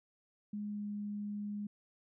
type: tone with pitch glide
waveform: sine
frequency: 207.7 to 206.4 Hz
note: G#3 to G#3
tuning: 0 to -10 cents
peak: -37 dBFS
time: 0.53-1.67 s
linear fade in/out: 5 ms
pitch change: -10 cents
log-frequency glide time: 0.69-0.85 s
effects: none